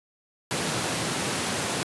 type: high-pass noise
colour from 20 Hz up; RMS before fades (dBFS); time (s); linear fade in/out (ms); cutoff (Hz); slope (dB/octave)
pink; -28; 0.51-1.83; 0; 110; 24
effects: resampled to 24000 Hz